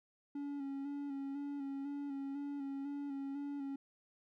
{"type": "tone with vibrato", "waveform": "triangle", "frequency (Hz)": 280, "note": "C#4", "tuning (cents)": 18, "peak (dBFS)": -37, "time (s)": [0.35, 3.76], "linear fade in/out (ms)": 5, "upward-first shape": "square", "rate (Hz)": 2, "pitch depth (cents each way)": 30, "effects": []}